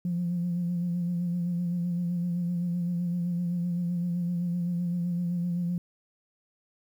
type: tone with vibrato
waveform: sine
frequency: 174.5 Hz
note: F3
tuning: 1 cent flat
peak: -25 dBFS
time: 0.05-5.78 s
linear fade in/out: 2 ms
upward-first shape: sine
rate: 7.8 Hz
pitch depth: 34 cents each way
effects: tanh soft clip ceiling -22 dBFS + 10-bit